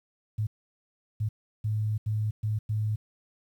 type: tone bursts at uneven times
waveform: sine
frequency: 107.5 Hz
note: A2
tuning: 40 cents flat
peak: -25 dBFS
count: 6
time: 0.38-0.47 / 1.2-1.29 / 1.64-1.98 / 2.06-2.31 / 2.43-2.59 / 2.69-2.96 s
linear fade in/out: 10 ms
effects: 10-bit

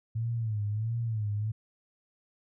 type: tone with vibrato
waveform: sine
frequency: 110 Hz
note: A2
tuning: in tune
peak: -28 dBFS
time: 0.15-1.52 s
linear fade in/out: 10 ms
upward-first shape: sine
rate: 1.5 Hz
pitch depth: 110 cents each way
effects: none

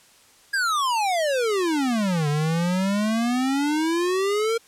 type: exponential two-way sweep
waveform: square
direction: down then up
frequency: 1661.2 to 144.6 to 464.9 Hz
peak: -21 dBFS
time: 0.53-4.58 s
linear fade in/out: 10 ms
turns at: 2.28 s
effects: white hiss -54 dBFS RMS until 4.67 s + low-pass 10000 Hz 12 dB/octave

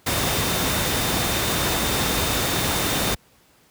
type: tone in noise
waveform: sine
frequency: 3630 Hz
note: A#7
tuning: 47 cents flat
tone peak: -32 dBFS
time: 0.06-3.15 s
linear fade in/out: 10 ms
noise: pink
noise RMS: -22 dBFS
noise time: 0.06-3.15 s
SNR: -13 dB
effects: pink hiss -57 dBFS RMS until 3.7 s + high-pass 60 Hz 12 dB/octave

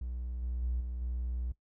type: tone with level steps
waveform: triangle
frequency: 61.1 Hz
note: B1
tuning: 18 cents flat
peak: -33 / -30 / -27 / -33 / -30 dBFS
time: 0.01-1.52 s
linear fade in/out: 5 ms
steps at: 0.42 / 0.62 / 0.8 / 1.01 s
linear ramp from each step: 10 ms
effects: noise-tail reverb RT60 0.1 s tail -18 dB re dry + tanh soft clip ceiling -25 dBFS

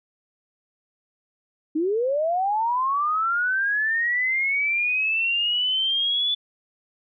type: linear sweep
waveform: sine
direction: up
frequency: 296.9 to 3477 Hz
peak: -20 dBFS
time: 1.75-6.35 s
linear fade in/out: 10 ms
effects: none

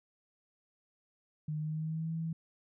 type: tone with pitch glide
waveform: sine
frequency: 152.9 to 162.93 Hz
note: D#3 to E3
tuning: -30 to -20 cents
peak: -33 dBFS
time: 1.48-2.33 s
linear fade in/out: 5 ms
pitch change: +110 cents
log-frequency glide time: 1.58-2.12 s
effects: none

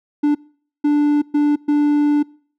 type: tone bursts at uneven times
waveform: triangle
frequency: 293.7 Hz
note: D4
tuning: in tune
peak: -10 dBFS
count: 4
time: 0.23-0.35 / 0.84-1.22 / 1.34-1.56 / 1.68-2.23 s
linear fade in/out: 10 ms
effects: noise-tail reverb RT60 0.5 s tail -24 dB re dry

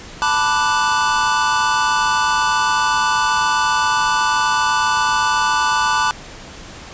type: chord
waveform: square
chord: B minor seventh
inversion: third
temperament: equal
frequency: 880 / 987.8 / 1174.7 / 1480 Hz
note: A5 / B5 / D6 / F#6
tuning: 0 / 0 / 0 / 0 cents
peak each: -21 dBFS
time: 0.22-6.11 s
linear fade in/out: 0 ms
effects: pink hiss -36 dBFS RMS until 6.93 s + resampled to 16000 Hz

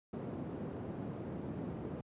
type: band-pass noise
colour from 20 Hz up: white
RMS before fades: -42 dBFS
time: 0.13-2.01 s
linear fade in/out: 2 ms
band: 100 to 300 Hz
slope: 12 dB/octave
effects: high-pass 60 Hz 12 dB/octave + resampled to 8000 Hz

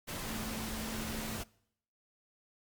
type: tone in noise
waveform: sine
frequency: 220 Hz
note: A3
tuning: in tune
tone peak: -42 dBFS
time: 0.25-1.39 s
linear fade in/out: 20 ms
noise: pink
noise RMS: -40 dBFS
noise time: 0.07-1.44 s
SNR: -5 dB
effects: noise-tail reverb RT60 0.7 s tail -23 dB re dry + Opus 48 kbps

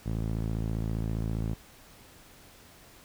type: tone with band-pass filter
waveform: sawtooth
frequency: 55 Hz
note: A1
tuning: in tune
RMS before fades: -31 dBFS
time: 0.05-1.55 s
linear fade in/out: 20 ms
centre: 150 Hz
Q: 0.85
effects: pink hiss -54 dBFS RMS until 3.04 s

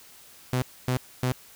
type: tone bursts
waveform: sawtooth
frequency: 127 Hz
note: B2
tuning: 49 cents sharp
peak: -19 dBFS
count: 3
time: 0.53-1.32 s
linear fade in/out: 0 ms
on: 90 ms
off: 260 ms
effects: white hiss -51 dBFS RMS until 1.55 s

